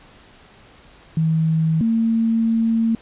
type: tone pair in turn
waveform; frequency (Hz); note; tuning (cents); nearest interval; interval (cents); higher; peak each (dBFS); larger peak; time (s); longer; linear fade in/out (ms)
sine; 160.2 / 226.6; E3 / A#3; -49 / -49; tritone; 600; second; -15; neither; 1.17-1.81 / 1.81-2.95; second; 2
effects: pink hiss -48 dBFS RMS until 3.01 s + resampled to 8000 Hz